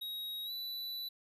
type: tone with pitch glide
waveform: square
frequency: 3800 to 3968 Hz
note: A#7 to B7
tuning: +33 to +7 cents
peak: -39 dBFS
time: 0.01-1.09 s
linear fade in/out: 10 ms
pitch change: +74 cents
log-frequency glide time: 0.45-0.51 s
effects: none